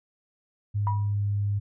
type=tone with pitch glide; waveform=sine; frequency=102.8 to 101.74 Hz; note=G#2 to G#2; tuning=-17 to -35 cents; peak=-23 dBFS; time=0.74-1.6 s; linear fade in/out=20 ms; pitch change=-18 cents; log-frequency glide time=0.93-1.25 s
type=tone with exponential decay; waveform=sine; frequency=970 Hz; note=B5; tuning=31 cents flat; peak=-23 dBFS; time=0.87-1.14 s; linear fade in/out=1 ms; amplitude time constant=58 ms
effects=tanh soft clip ceiling -13 dBFS